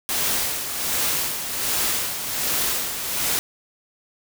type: noise with tremolo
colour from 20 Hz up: white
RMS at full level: -22 dBFS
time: 0.09-3.39 s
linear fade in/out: 0 ms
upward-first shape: sine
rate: 1.3 Hz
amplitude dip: 55%
effects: none